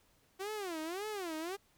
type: tone with vibrato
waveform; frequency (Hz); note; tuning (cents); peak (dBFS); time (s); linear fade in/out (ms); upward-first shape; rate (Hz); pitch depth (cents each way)
sawtooth; 367.1; F#4; -14; -34; 0.39-1.57; 20; sine; 1.8; 280
effects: pink hiss -70 dBFS RMS until 1.77 s